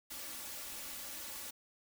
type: noise with comb filter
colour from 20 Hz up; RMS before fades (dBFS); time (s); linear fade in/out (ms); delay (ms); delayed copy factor
white; -45; 0.1-1.51; 10; 3.5; +0.65
effects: none